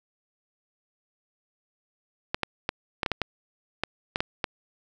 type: clicks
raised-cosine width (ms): 0.3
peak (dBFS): -9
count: 11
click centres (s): 2.345 / 2.433 / 2.691 / 3.032 / 3.062 / 3.117 / 3.217 / 3.836 / 4.159 / 4.205 / 4.442
effects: none